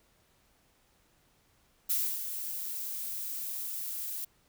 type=noise with ADSR envelope; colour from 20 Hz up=violet; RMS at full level=-28 dBFS; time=1.89-4.25 s; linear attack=14 ms; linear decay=280 ms; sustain=-9 dB; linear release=8 ms; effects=pink hiss -68 dBFS RMS until 4.48 s